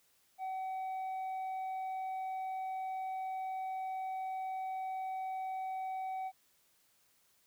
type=tone with tanh clipping; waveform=triangle; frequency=757 Hz; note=F#5; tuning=39 cents sharp; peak=-37 dBFS; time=0.38-6.32 s; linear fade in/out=50 ms; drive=8 dB; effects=white hiss -71 dBFS RMS until 7.46 s